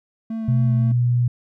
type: tone with vibrato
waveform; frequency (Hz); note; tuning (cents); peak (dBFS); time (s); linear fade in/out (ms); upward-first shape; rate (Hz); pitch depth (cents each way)
triangle; 222.2; A3; +17; -22; 0.3-0.92; 5; sine; 4; 17
type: tone with pitch glide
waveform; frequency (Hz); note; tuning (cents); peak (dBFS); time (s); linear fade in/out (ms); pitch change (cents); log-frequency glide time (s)
sine; 126.8 to 121.7; B2 to B2; +46 to -25; -15; 0.48-1.28; 5; -71; 0.62-0.83
effects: none